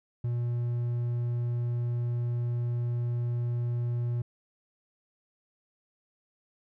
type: tone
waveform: triangle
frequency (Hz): 120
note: B2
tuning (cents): -49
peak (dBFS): -25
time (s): 0.24-4.22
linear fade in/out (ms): 5
effects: none